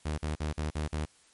sawtooth tone bursts, 76.5 Hz, D#2, 29 cents flat, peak -26 dBFS, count 6, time 0.05-1.055 s, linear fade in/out 10 ms, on 130 ms, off 45 ms, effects white hiss -62 dBFS RMS until 1.33 s + MP3 48 kbps

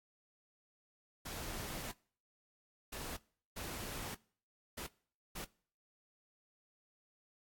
pink noise bursts at uneven times, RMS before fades -44 dBFS, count 5, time 1.25-1.92 / 2.92-3.17 / 3.56-4.15 / 4.77-4.87 / 5.35-5.45 s, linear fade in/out 10 ms, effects noise-tail reverb RT60 0.5 s tail -23 dB re dry + AAC 64 kbps

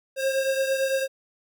square beating tone pair, 534 / 542.9 Hz, C5 / C#5, +35 / -36 cents, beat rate 8.9 Hz, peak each -24 / -30 dBFS, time 0.16-1.08 s, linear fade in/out 50 ms, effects none

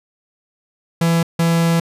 45% pulse tone bursts at uneven times, 167 Hz, E3, 23 cents sharp, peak -13 dBFS, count 2, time 1.01-1.23 / 1.39-1.8 s, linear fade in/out 5 ms, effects resampled to 32000 Hz

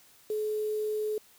sine tone with quantisation, 427.1 Hz, G#4, 48 cents sharp, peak -28 dBFS, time 0.3-1.18 s, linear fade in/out 2 ms, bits 8, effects white hiss -59 dBFS RMS until 1.38 s

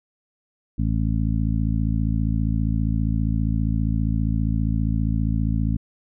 harmonic tone, 55 Hz, A1, in tune, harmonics 1 / 2 / 3 / 4 / 5, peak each -23 / -24 / -27 / -27 / -31 dBFS, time 0.78-5.77 s, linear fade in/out 10 ms, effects none

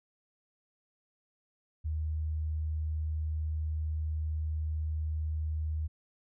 sine tone, 77.78 Hz, D#2, in tune, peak -30 dBFS, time 1.84-5.88 s, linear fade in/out 20 ms, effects none

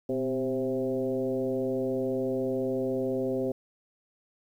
sine tone with frequency modulation, 392 Hz, G4, in tune, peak -26 dBFS, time 0.09-3.52 s, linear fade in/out 5 ms, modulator 134 Hz, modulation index 1.4, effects 10-bit

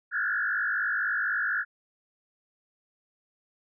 sine tone with frequency modulation, 1568 Hz, G6, in tune, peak -25 dBFS, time 0.11-1.65 s, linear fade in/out 50 ms, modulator 52 Hz, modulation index 3.4, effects none

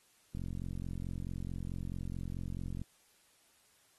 click train, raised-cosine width 5 ms, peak -28 dBFS, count 111, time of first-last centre 0.35-2.816 s, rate 44.6 Hz, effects white hiss -68 dBFS RMS until 3.98 s + AAC 32 kbps

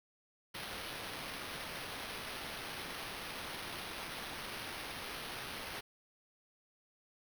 violet noise with sample-and-hold, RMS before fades -44 dBFS, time 0.54-5.81 s, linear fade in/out 10 ms, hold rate 7350 Hz, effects none

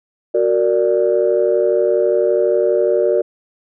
sine chord, Gb augmented, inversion none, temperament equal with one note detuned, 370 / 462.1 / 587.3 Hz, Gb4 / Bb4 / D5, 0 / -15 / 0 cents, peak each -16 dBFS, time 0.34-3.22 s, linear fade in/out 10 ms, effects tanh soft clip ceiling -4 dBFS

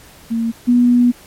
sine tone pair in turn, 228.9 / 243.6 Hz, A#3 / B3, -31 / -24 cents, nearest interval minor second, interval 107 cents, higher second, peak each -15 / -8 dBFS, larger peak second, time 0.3-0.52 / 0.67-1.12 s, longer second, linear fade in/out 20 ms, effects pink hiss -43 dBFS RMS until 1.26 s + MP3 64 kbps

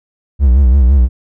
triangle tone with vibrato, 65.4 Hz, C2, in tune, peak -3 dBFS, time 0.39-1.09 s, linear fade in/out 50 ms, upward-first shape sine, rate 5.9 Hz, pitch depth 140 cents each way, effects none

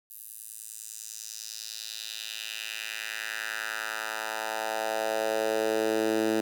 10% pulse tone with high-pass filter sweep, 110 Hz, A2, in tune, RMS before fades -32 dBFS, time 0.1-6.41 s, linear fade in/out 5 ms, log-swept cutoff 12000 to 290 Hz, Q 2.1, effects none

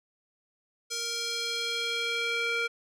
square tone with band-pass filter sweep, 466.2 Hz, A#4, in tune, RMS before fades -31 dBFS, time 0.9-2.68 s, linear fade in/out 20 ms, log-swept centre 5700 to 2100 Hz, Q 1.8, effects none

